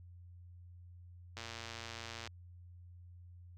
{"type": "click train", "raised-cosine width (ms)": 0.2, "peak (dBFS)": -27, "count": 105, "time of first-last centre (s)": [1.37, 2.274], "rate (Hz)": 115, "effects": ["added 88 Hz sine -52 dBFS peak until 3.57 s"]}